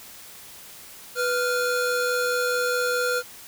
square tone pair together, 493.9 / 1397 Hz, B4 / F6, 0 / 0 cents, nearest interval octave + tritone, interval 1800 cents, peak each -25 / -26 dBFS, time 1.15-3.23 s, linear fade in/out 50 ms, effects white hiss -44 dBFS RMS until 3.47 s

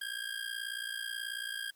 25% pulse ring-modulated tone, 1614 Hz, G#6, 50 cents flat, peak -30 dBFS, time 0.01-1.71 s, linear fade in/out 5 ms, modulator 29.2 Hz, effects white hiss -69 dBFS RMS until 1.75 s

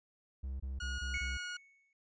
triangle tone bursts, 66.3 Hz, C2, 23 cents sharp, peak -35 dBFS, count 5, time 0.43-1.376 s, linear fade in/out 10 ms, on 170 ms, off 24 ms
sawtooth tone, 1445 Hz, F#6, 41 cents flat, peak -36 dBFS, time 0.8-1.57 s, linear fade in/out 5 ms
triangle tone with exponential decay, 2214 Hz, C#7, 3 cents flat, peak -33 dBFS, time 1.14-1.93 s, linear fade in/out 2 ms, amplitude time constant 170 ms
effects resampled to 16000 Hz

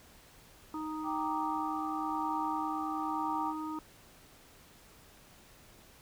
harmonic tone, 311.1 Hz, D#4, in tune, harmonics 1 / 3 / 4, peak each -37 / -42 / -43 dBFS, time 0.74-3.79 s, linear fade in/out 2 ms
sine chord, G minor, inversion none, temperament equal, 784 / 932.3 / 1174.7 Hz, G5 / Bb5 / D6, 0 / 0 / 0 cents, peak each -38 dBFS, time 1.03-3.54 s, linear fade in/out 50 ms
effects pink hiss -58 dBFS RMS until 6.01 s

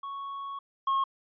triangle tone pair in turn, 1108.7 / 1084 Hz, C#6 / C#6, 0 / -39 cents, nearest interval unison, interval 39 cents, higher first, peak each -33 / -22 dBFS, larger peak second, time 0.03-0.59 / 0.87-1.04 s, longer first, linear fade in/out 5 ms, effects resampled to 11025 Hz

